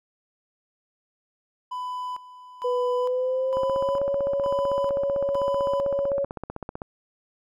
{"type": "tone with tremolo", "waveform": "triangle", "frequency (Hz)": 999, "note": "B5", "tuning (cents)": 20, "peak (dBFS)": -27, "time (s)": [1.71, 6.1], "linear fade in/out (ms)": 10, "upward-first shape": "square", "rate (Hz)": 1.1, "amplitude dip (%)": 80}
{"type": "tone with pitch glide", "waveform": "sine", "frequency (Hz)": [493.9, 557.6], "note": ["B4", "C#5"], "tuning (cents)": [0, 10], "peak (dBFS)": -22, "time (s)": [2.64, 6.25], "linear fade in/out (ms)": 10, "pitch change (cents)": 210, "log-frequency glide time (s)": [2.96, 3.99]}
{"type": "click train", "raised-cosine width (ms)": 1, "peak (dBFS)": -19, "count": 52, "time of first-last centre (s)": [3.57, 6.818], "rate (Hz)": 15.7}
{"effects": []}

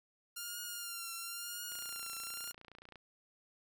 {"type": "tone with vibrato", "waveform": "5% pulse", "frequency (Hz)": 1396.9, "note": "F6", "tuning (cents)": 0, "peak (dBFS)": -30, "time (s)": [0.36, 2.52], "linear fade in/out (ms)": 10, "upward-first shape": "triangle", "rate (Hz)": 0.97, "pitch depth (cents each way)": 53}
{"type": "click train", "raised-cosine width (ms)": 0.3, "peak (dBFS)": -37, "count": 37, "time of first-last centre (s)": [1.72, 2.957], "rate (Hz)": 29.1}
{"effects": []}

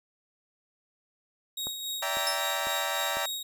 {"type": "tone with tremolo", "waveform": "sawtooth", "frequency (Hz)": 3774, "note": "A#7", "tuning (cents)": 21, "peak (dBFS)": -28, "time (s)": [1.57, 3.43], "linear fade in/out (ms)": 5, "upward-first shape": "sine", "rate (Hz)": 3.6, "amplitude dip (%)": 45}
{"type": "click train", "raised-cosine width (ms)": 1, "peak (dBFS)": -25, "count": 4, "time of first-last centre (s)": [1.67, 3.17], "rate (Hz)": 2}
{"type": "chord", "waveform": "20% pulse", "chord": "E half-diminished seventh", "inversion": "third", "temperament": "equal with one note detuned", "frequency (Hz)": [574.9, 659.3, 784, 932.3], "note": ["D5", "E5", "G5", "Bb5"], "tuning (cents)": [-37, 0, 0, 0], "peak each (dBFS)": -30, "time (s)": [2.02, 3.26], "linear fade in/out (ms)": 5}
{"type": "tone with exponential decay", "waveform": "35% pulse", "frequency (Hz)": 5274, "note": "E8", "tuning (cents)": 0, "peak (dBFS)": -22, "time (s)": [2.27, 2.55], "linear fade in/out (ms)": 0, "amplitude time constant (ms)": 60}
{"effects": []}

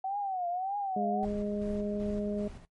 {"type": "tone with vibrato", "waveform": "sine", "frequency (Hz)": 754, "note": "F#5", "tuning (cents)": 32, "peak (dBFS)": -30, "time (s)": [0.04, 1.25], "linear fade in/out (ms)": 5, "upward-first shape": "triangle", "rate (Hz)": 1.7, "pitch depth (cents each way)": 160}
{"type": "harmonic tone", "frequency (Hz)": 206.3, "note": "G#3", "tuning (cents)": -11, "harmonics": [1, 2, 3], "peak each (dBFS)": [-32, -36, -37], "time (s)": [0.96, 2.48], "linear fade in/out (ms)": 5}
{"type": "noise with tremolo", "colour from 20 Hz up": "brown", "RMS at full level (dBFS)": -43, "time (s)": [1.23, 2.65], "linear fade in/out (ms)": 0, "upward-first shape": "square", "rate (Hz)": 2.6, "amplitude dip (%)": 50}
{"effects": ["noise-tail reverb RT60 0.1 s tail -17 dB re dry", "MP3 48 kbps"]}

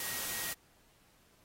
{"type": "tone in noise", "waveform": "sine", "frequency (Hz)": 1891, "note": "A#6", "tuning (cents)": 24, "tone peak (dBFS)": -46, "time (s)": [0, 0.53], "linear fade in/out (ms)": 2, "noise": "white", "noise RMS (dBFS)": -38, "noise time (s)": [0, 0.53], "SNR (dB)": -11, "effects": ["pink hiss -67 dBFS RMS until 1.44 s", "AAC 48 kbps"]}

